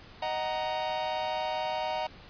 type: chord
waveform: 45% pulse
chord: D# minor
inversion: none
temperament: just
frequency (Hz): 622.3 / 746.7 / 933.4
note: D#5 / F#5 / A#5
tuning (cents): 0 / +16 / +2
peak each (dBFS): -34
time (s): 0.22-2.07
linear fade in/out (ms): 5
effects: pink hiss -51 dBFS RMS until 2.29 s + resampled to 11025 Hz